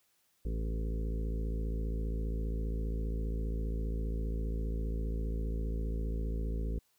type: harmonic tone with a mistuned harmonic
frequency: 55 Hz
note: A1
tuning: in tune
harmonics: 1 / 2 / 3 / 4 / 5 / 6 / 7 / 8 / 9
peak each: -32 / -46 / -43 / -47 / -47 / -58 / -48 / -49 / -53 dBFS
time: 0.45-6.79 s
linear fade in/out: 5 ms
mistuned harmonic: 9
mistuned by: +17 cents
effects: white hiss -73 dBFS RMS until 6.98 s